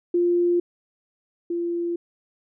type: tone pair in turn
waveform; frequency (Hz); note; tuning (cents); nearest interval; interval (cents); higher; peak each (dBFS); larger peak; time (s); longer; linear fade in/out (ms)
sine; 349.2 / 343.4; F4 / F4; 0 / -29; unison; 29; first; -17 / -23; first; 0.14-0.6 / 1.5-1.96; neither; 5
effects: none